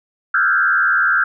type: tone with frequency modulation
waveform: sine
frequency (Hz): 1480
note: F#6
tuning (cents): 0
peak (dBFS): -12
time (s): 0.34-1.24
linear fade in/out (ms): 5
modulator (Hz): 79.8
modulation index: 1.9
effects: none